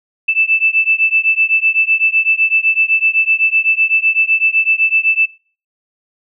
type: beating tone pair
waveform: sine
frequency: 2637 / 2644.9 Hz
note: E7 / E7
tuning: 0 / +5 cents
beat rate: 7.9 Hz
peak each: -14 dBFS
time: 0.28-5.26 s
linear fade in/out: 10 ms
effects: noise-tail reverb RT60 0.4 s tail -20 dB re dry